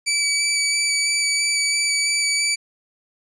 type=tone with vibrato; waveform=15% pulse; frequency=2300 Hz; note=D7; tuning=37 cents flat; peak=-11 dBFS; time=0.06-2.56 s; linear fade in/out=20 ms; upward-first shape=square; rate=3 Hz; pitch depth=9 cents each way; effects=resampled to 22050 Hz